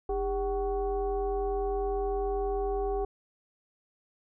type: tone with frequency modulation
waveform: sine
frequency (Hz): 401.9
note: G4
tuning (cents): +43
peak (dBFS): -27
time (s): 0.09-3.05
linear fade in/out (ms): 5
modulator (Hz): 357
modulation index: 0.95
effects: none